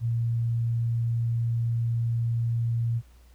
sine tone, 116.54 Hz, A#2, in tune, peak -23 dBFS, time 0-3.02 s, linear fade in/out 50 ms, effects added 60 Hz sine -51 dBFS peak until 3.34 s + pink hiss -63 dBFS RMS until 3.34 s

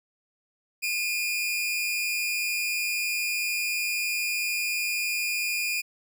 sawtooth tone pair together, 2431 / 2591 Hz, D#7 / E7, -41 / -30 cents, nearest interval minor second, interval 111 cents, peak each -23 / -32 dBFS, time 0.82-5.82 s, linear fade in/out 20 ms, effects none

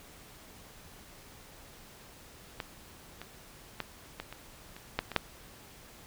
clicks, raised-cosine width 0.3 ms, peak -19 / -25 / -17 / -21 / -26 / -30 / -12 / -23 / -8 dBFS, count 9, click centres 2.602 / 3.216 / 3.803 / 4.2 / 4.326 / 4.765 / 4.99 / 5.117 / 5.163 s, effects pink hiss -53 dBFS RMS until 6.06 s

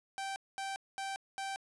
sawtooth tone bursts, 780 Hz, G5, 9 cents flat, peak -33 dBFS, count 4, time 0.18-1.56 s, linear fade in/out 0 ms, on 180 ms, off 220 ms, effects resampled to 24000 Hz + 11-bit

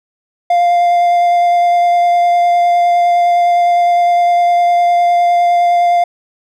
triangle tone with vibrato, 699 Hz, F5, 1 cent sharp, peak -6 dBFS, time 0.5-6.04 s, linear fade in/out 5 ms, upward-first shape sine, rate 9.8 Hz, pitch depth 9 cents each way, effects none

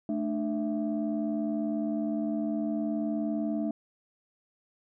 sine tone cluster, 218.9 / 298.6 / 662 Hz, A3 / D4 / E5, -9 / +29 / +7 cents, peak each -30 / -30 / -36 dBFS, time 0.09-3.71 s, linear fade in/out 2 ms, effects tanh soft clip ceiling -20 dBFS

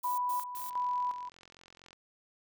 violet noise bursts, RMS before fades -43 dBFS, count 3, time 0.03-0.7 s, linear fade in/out 5 ms, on 150 ms, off 110 ms
sine tone with tremolo, 987.8 Hz, B5, in tune, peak -29 dBFS, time 0.04-1.29 s, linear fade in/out 5 ms, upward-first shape square, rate 1.4 Hz, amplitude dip 65%
click train, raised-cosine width 0.2 ms, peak -37 dBFS, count 62, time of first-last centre 0.55-1.93 s, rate 44.2 Hz
effects none

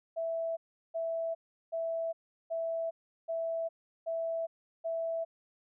sine tone bursts, 659.3 Hz, E5, in tune, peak -31 dBFS, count 7, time 0.16-5.25 s, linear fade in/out 20 ms, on 410 ms, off 370 ms, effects none

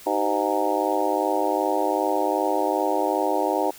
harmonic tone with a mistuned harmonic, 102.6 Hz, G#2, 21 cents flat, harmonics 3 / 4 / 5 / 6 / 7 / 8 / 9, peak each -28 / -28 / -28 / -28 / -28 / -28 / -28 dBFS, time 0.06-3.71 s, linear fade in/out 10 ms, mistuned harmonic 4, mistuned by -110 cents, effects white hiss -45 dBFS RMS until 3.78 s

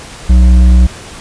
sine tone with hard clipping, 61.74 Hz, B1, in tune, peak -4 dBFS, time 0.29-0.87 s, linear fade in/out 10 ms, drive 7 dB, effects pink hiss -30 dBFS RMS until 1.2 s + resampled to 22050 Hz

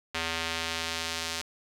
square tone with band-pass filter sweep, 82.41 Hz, E2, in tune, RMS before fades -33 dBFS, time 0.14-1.42 s, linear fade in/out 10 ms, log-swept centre 2800 to 4900 Hz, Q 0.94, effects 9-bit

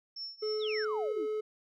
sine tone with tremolo, 5400 Hz, E8, 41 cents sharp, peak -36 dBFS, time 0.16-0.85 s, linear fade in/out 5 ms, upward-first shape triangle, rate 3.6 Hz, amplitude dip 95%
triangle tone, 429.3 Hz, A4, 43 cents flat, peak -29 dBFS, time 0.42-1.41 s, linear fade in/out 10 ms
sine exponential sweep, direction down, 4186 to 256.4 Hz, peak -36 dBFS, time 0.59-1.27 s, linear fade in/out 50 ms
effects none

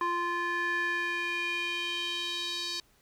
square tone with band-pass filter sweep, 347.2 Hz, F4, 10 cents flat, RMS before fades -32 dBFS, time 0.01-2.8 s, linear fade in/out 2 ms, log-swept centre 1200 to 4500 Hz, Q 3.6, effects pink hiss -65 dBFS RMS until 3.01 s

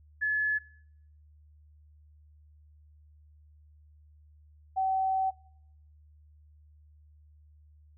sine tone pair in turn, 1713 / 763.1 Hz, A6 / G5, -47 / -47 cents, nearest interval octave + major second, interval 1400 cents, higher first, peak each -25 dBFS, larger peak neither, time 0.21-0.59 / 4.76-5.31 s, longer second, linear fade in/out 20 ms, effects noise-tail reverb RT60 0.7 s tail -22 dB re dry + added 75 Hz sine -55 dBFS peak until 7.97 s

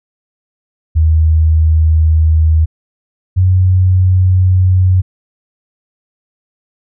sine tone pair in turn, 79.3 / 92.32 Hz, D#2 / F#2, +33 / -3 cents, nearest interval minor third, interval 264 cents, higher second, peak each -6 dBFS, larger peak neither, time 0.95-2.66 / 3.36-5.02 s, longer first, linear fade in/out 20 ms, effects none

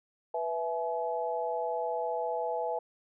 sine chord, E major, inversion second, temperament equal with one note detuned, 493.9 / 659.3 / 849 Hz, B4 / E5 / G#5, 0 / 0 / +38 cents, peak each -34 dBFS, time 0.34-2.79 s, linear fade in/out 5 ms, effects none

